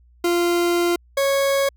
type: tone pair in turn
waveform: 40% pulse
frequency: 346.8 / 552 Hz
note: F4 / C#5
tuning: -12 / -7 cents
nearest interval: minor sixth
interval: 805 cents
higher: second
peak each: -16 dBFS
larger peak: neither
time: 0.24-0.96 / 1.17-1.69 s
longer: first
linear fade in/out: 5 ms
effects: added 60 Hz sine -50 dBFS peak until 1.76 s